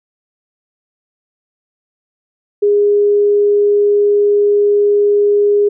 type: tone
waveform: sine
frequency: 410.6 Hz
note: G#4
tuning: 20 cents flat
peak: -8 dBFS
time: 2.62-5.69 s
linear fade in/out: 10 ms
effects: none